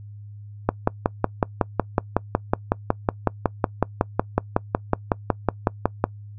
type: click train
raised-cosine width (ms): 1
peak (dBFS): -3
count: 30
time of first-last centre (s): 0.69-6.041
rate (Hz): 5.42
effects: noise-tail reverb RT60 0.1 s tail -23 dB re dry + added 103 Hz sine -37 dBFS peak until 6.38 s